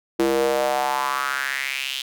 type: tone with high-pass filter sweep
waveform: square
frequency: 67.3 Hz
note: C2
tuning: 49 cents sharp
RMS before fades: -23 dBFS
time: 0.19-2.02 s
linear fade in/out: 5 ms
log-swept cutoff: 350 to 3300 Hz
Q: 4.2
effects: none